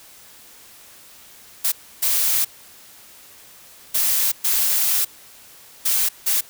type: noise bursts at uneven times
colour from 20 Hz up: blue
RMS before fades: -19 dBFS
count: 6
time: 1.64-1.72 / 2.02-2.45 / 3.94-4.32 / 4.44-5.05 / 5.85-6.09 / 6.26-6.41 s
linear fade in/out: 10 ms
effects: white hiss -46 dBFS RMS until 6.49 s